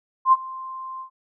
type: tone with ADSR envelope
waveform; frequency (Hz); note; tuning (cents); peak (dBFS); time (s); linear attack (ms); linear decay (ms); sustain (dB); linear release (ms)
sine; 1047; C6; +1; -9; 0.25-1.1; 74; 34; -22; 95
effects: none